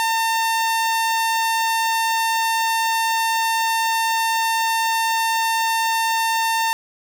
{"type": "tone", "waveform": "sawtooth", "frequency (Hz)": 904, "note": "A5", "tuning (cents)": 47, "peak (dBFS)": -14, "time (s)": [0, 6.73], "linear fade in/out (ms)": 0, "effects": []}